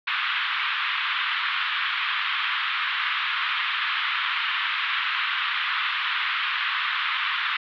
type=band-pass noise; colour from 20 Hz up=pink; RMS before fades=-26 dBFS; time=0.07-7.57 s; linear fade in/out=5 ms; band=1100 to 3600 Hz; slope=48 dB/octave; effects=none